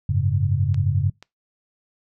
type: chord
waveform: sine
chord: F# suspended second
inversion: none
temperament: equal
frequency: 92.5 / 103.83 / 138.59 Hz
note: F#2 / G#2 / C#3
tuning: 0 / 0 / 0 cents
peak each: -22 dBFS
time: 0.09-1.1 s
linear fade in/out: 5 ms
type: clicks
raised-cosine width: 0.2 ms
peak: -23 dBFS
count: 2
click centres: 0.744 / 1.226 s
effects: noise-tail reverb RT60 0.2 s tail -23 dB re dry